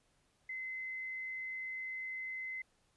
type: tone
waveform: sine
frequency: 2052 Hz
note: C7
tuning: 34 cents flat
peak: -39 dBFS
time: 0.49-2.62 s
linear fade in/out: 5 ms
effects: pink hiss -74 dBFS RMS until 2.96 s + resampled to 24000 Hz